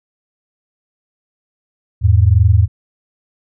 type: tone pair together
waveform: sine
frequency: 83.9 / 106.11 Hz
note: E2 / G#2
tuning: +31 / +38 cents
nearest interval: major third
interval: 407 cents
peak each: -10 dBFS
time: 2.01-2.68 s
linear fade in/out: 50 ms
effects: none

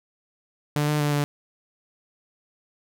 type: tone with pitch steps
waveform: sawtooth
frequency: 147.8 / 150.1 / 146.9 / 145.3 Hz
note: D3 / D3 / D3 / D3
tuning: +11 / +38 / +1 / -18 cents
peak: -17 dBFS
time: 0.76-1.24 s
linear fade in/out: 0 ms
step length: 120 ms
effects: none

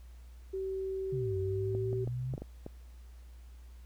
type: tone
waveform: sine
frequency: 382.8 Hz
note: G4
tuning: 41 cents flat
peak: -33 dBFS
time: 0.53-2.05 s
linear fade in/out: 10 ms
type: linear two-way sweep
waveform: sine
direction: down then up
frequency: 141 to 92.5 to 132.4 Hz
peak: -33 dBFS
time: 1.12-2.36 s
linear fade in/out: 10 ms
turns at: 1.37 s
type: clicks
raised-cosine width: 2 ms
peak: -27 dBFS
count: 7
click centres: 1.75 / 1.93 / 2.075 / 2.338 / 2.379 / 2.42 / 2.664 s
effects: added 60 Hz sine -48 dBFS peak until 3.85 s + pink hiss -66 dBFS RMS until 3.85 s

